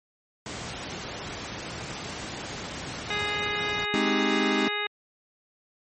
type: noise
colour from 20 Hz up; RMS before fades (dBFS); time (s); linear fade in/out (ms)
pink; -35; 0.46-3.85; 2
type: harmonic tone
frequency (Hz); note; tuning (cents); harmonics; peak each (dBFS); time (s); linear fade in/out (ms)
415.3; G#4; 0; 1 / 2 / 3 / 4 / 5 / 6 / 7 / 9; -35 / -37 / -36 / -34 / -32 / -37 / -37 / -34; 3.1-4.87; 5
type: chord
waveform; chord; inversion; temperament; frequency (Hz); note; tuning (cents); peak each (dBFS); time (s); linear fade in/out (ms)
square; Ab major seventh; none; equal with one note detuned; 209.5 / 261.6 / 311.1 / 392; Ab3 / C4 / Eb4 / G4; +15 / 0 / 0 / 0; -30; 3.94-4.68; 0
effects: high-pass 80 Hz 12 dB/octave + MP3 32 kbps